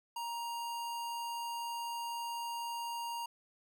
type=tone; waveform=square; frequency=938 Hz; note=A#5; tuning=11 cents sharp; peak=-38 dBFS; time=0.16-3.26 s; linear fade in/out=5 ms; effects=none